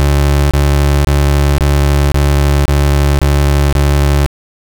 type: tone bursts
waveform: 30% pulse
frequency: 71.2 Hz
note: C#2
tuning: 47 cents sharp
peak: -5 dBFS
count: 8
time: 0-4.262 s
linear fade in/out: 0 ms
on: 510 ms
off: 26 ms
effects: none